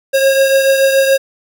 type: beating tone pair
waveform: square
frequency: 540 / 547 Hz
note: C#5 / C#5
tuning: -45 / -23 cents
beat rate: 7 Hz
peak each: -10 / -18 dBFS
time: 0.13-1.18 s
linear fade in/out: 20 ms
effects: none